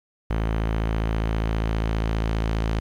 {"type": "tone with low-pass filter sweep", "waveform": "sawtooth", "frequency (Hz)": 54.9, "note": "A1", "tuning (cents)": -3, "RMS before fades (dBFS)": -24, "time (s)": [0.3, 2.8], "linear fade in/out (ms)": 5, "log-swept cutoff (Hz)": [2400, 4700], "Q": 0.77, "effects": ["9-bit"]}